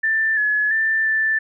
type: tone with pitch steps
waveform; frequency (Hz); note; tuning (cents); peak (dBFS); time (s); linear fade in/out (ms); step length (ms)
sine; 1775 / 1701 / 1776 / 1764; A6 / G#6 / A6 / A6; +15 / +41 / +16 / +4; -16; 0.03-1.39; 10; 340
effects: none